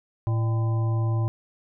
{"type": "harmonic tone with a mistuned harmonic", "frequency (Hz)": 112.5, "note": "A2", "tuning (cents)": 39, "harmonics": [1, 3, 5, 7, 9], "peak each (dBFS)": [-21, -36, -40, -41, -40], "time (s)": [0.27, 1.28], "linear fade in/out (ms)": 0, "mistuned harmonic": 5, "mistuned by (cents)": 100, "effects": []}